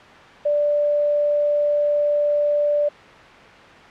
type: tone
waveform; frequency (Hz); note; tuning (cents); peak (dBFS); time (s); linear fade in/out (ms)
sine; 587.3; D5; 0; -16; 0.45-2.89; 10
effects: white hiss -42 dBFS RMS until 3.9 s + low-pass 2000 Hz 12 dB/octave